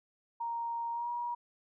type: tone with pitch glide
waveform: sine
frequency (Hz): 933 to 956.5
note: A#5 to A#5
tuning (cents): +1 to +44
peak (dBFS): -33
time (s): 0.4-1.35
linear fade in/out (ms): 10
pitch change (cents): +43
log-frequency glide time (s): 0.92-1.09
effects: none

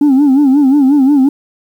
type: tone with vibrato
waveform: sine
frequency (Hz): 277.2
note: C#4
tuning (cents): 0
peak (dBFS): -3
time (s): 0.01-1.29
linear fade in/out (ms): 5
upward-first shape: sine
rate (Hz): 5.6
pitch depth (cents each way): 120
effects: tanh soft clip ceiling -4 dBFS + 7-bit

